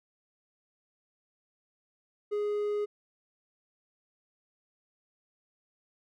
triangle tone, 415.3 Hz, G#4, in tune, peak -26 dBFS, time 2.31-2.86 s, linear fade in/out 20 ms, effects none

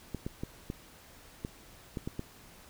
clicks, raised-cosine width 3 ms, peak -22 dBFS, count 8, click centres 0.147 / 0.265 / 0.435 / 0.701 / 1.449 / 1.972 / 2.075 / 2.194 s, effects pink hiss -55 dBFS RMS until 2.69 s

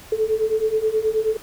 sine beating tone pair, 431.4 / 440.8 Hz, A4 / A4, -34 / +3 cents, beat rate 9.4 Hz, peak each -22 / -20 dBFS, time 0.12-1.37 s, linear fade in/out 5 ms, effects pink hiss -43 dBFS RMS until 1.42 s

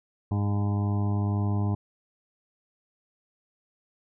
harmonic tone with a mistuned harmonic, 102 Hz, G#2, 31 cents flat, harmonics 1 / 2 / 3 / 4 / 6 / 7 / 8 / 9 / 10, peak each -24 / -31 / -36 / -41 / -46 / -43 / -43 / -46 / -45 dBFS, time 0.31-1.75 s, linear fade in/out 5 ms, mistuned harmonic 8, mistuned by +18 cents, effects none

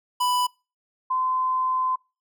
square / sine tone pair in turn, 992 / 1028.7 Hz, B5 / C6, +7 / -30 cents, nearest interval minor second, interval 63 cents, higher second, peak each -21 dBFS, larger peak neither, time 0.2-0.47 / 1.1-1.96 s, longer second, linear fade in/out 10 ms, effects noise-tail reverb RT60 0.3 s tail -25 dB re dry

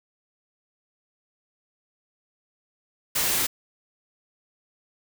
white noise, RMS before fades -24 dBFS, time 3.15-3.47 s, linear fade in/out 10 ms, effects none

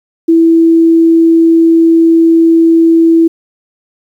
sine tone, 329.6 Hz, E4, in tune, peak -3 dBFS, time 0.28-3.28 s, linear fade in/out 10 ms, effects 7-bit

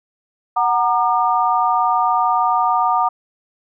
sine chord, Gb augmented, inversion none, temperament equal with one note detuned, 740 / 932.3 / 1205.6 Hz, Gb5 / Bb5 / D6, 0 / 0 / +45 cents, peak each -18 dBFS, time 0.56-3.09 s, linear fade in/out 10 ms, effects none

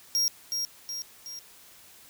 45% pulse tone with echo, 5600 Hz, F8, 4 cents sharp, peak -23 dBFS, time 0.15-0.28 s, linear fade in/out 0 ms, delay 370 ms, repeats 3, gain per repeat -5 dB, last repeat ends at 1.39 s, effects white hiss -53 dBFS RMS until 2.09 s

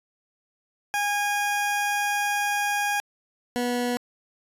20% pulse tone pair in turn, 819 / 244.1 Hz, G#5 / B3, -24 / -20 cents, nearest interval octave + major sixth, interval 2096 cents, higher first, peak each -18 / -19 dBFS, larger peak first, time 0.94-3 / 3.56-3.97 s, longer first, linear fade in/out 0 ms, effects resampled to 32000 Hz

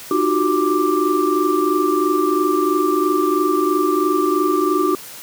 sine tone cluster, 305.6 / 356.4 / 379.4 / 1178 Hz, D#4 / F4 / F#4 / D6, -31 / +35 / +43 / +5 cents, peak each -20 dBFS, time 0.11-4.95 s, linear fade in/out 2 ms, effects white hiss -36 dBFS RMS until 5.22 s + high-pass 100 Hz 12 dB/octave

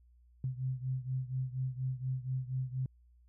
sine beating tone pair, 128.3 / 132.5 Hz, C3 / C3, -34 / +22 cents, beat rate 4.2 Hz, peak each -35 / -38 dBFS, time 0.44-2.86 s, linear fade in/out 2 ms, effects added 60 Hz sine -60 dBFS peak until 3.28 s

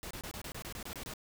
pink noise bursts, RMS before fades -43 dBFS, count 11, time 0.03-1.137 s, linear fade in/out 0 ms, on 77 ms, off 26 ms, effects none

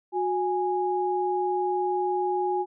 sine tone pair together, 364.9 / 828 Hz, F#4 / G#5, -24 / -5 cents, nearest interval octave + major second, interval 1419 cents, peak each -26 dBFS, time 0.12-2.66 s, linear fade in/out 50 ms, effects none

